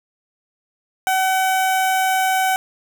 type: tone with notch filter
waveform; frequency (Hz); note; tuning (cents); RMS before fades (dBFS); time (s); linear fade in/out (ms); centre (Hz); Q
sawtooth; 757; F#5; +39; -18; 1.07-2.56; 0; 4500; 1.5
effects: none